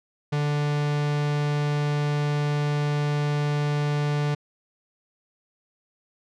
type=tone; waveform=45% pulse; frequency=146.83 Hz; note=D3; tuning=in tune; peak=-22 dBFS; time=0.32-4.35 s; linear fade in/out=10 ms; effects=low-pass 5000 Hz 12 dB/octave